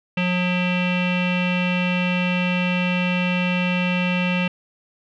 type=tone with low-pass filter; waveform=square; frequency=180 Hz; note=F#3; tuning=47 cents flat; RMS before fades=-21 dBFS; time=0.17-4.48 s; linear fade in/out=5 ms; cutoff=2700 Hz; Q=7.7; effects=none